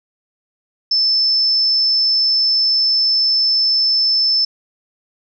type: tone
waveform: sine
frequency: 5274 Hz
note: E8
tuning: in tune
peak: -12 dBFS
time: 0.91-4.45 s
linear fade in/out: 5 ms
effects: none